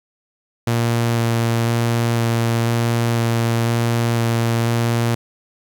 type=tone with vibrato; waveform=sawtooth; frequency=116.54 Hz; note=A#2; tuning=in tune; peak=-12 dBFS; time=0.67-5.15 s; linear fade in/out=5 ms; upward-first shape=square; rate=1 Hz; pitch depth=9 cents each way; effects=8-bit